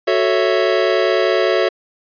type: chord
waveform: square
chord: F# minor seventh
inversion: none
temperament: equal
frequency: 370 / 440 / 554.4 / 659.3 Hz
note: F#4 / A4 / C#5 / E5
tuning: 0 / 0 / 0 / 0 cents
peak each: -19 / -20 / -20 / -20 dBFS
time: 0.07-1.69 s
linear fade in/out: 10 ms
effects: resampled to 11025 Hz